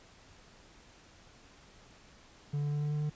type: tone with pitch steps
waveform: triangle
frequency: 145.1 / 146.11 / 147.13 / 148.15 / 149.18 / 150.22 Hz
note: D3 / D3 / D3 / D3 / D3 / D3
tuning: -21 / -9 / +4 / +15 / +27 / +39 cents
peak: -28 dBFS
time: 2.53-3.1 s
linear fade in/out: 10 ms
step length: 95 ms
effects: pink hiss -58 dBFS RMS until 3.15 s + resampled to 16000 Hz